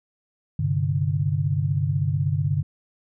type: chord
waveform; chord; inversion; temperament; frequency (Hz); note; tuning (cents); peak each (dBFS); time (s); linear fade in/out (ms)
sine; G suspended fourth; none; equal; 98 / 130.81 / 146.83; G2 / C3 / D3; 0 / 0 / 0; -25 / -26 / -23; 0.59-2.63; 5
effects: none

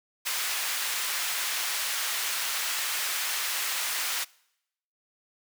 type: high-pass noise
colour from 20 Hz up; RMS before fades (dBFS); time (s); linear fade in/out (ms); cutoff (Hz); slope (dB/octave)
pink; -30; 0.25-4.25; 20; 1500; 12
effects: noise-tail reverb RT60 0.8 s tail -24 dB re dry

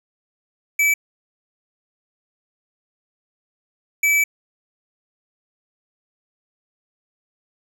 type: tone bursts at uneven times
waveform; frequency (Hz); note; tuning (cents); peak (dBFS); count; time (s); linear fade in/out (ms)
square; 2304; D7; -34; -15; 2; 0.79-0.94 / 4.03-4.24; 5
effects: none

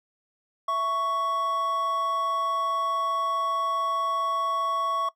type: tone pair together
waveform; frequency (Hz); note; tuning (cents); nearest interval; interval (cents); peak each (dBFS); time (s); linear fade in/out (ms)
triangle; 662 / 1113.3; E5 / C#6; +7 / +7; major sixth; 900; -31 / -22; 0.68-5.09; 5
effects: noise-tail reverb RT60 0.1 s tail -18 dB re dry

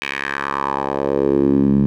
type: tone with band-pass filter sweep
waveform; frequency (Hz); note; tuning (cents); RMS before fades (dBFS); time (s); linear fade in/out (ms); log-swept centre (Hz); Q
10% pulse; 69.3; C#2; 0; -18; 0.02-1.86; 0; 2500 to 180; 2.8
effects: none

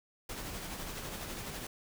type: noise with tremolo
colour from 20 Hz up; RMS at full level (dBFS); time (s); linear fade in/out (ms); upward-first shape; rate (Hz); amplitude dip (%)
pink; -40; 0.29-1.67; 5; sine; 12; 35
effects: none

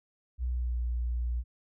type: tone with pitch glide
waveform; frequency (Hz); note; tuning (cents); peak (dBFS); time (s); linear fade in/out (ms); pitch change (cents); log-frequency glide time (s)
sine; 61.74 to 59.88; B1 to A#1; 0 to +47; -28; 0.38-1.44; 50; -53; 0.5-0.78
effects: none

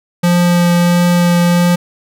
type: tone with vibrato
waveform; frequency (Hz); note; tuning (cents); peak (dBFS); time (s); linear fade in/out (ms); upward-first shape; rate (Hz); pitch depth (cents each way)
square; 174.61; F3; 0; -9; 0.23-1.76; 10; triangle; 1.5; 9
effects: none

